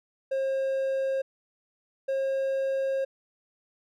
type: tone pair in turn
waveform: triangle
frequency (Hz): 536 / 538.2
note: C5 / C5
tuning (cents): +42 / +49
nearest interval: unison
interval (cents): 7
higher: second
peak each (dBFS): -23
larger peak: neither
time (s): 0.31-1.22 / 2.08-3.05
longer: second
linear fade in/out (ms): 10
effects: none